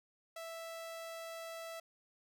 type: tone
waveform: sawtooth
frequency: 659.3 Hz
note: E5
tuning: in tune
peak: -40 dBFS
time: 0.36-1.8 s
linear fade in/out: 5 ms
effects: none